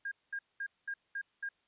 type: tone bursts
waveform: sine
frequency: 1618 Hz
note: G#6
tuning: 46 cents flat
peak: -35 dBFS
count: 6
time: 0.05-1.49 s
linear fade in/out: 5 ms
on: 65 ms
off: 210 ms
effects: white hiss -74 dBFS RMS until 1.67 s + resampled to 8000 Hz